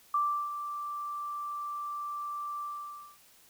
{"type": "tone with ADSR envelope", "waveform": "sine", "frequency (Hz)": 1173, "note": "D6", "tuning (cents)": -2, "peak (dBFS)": -24, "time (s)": [0.14, 3.18], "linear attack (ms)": 4, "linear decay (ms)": 350, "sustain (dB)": -10, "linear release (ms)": 560, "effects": ["white hiss -60 dBFS RMS until 3.49 s"]}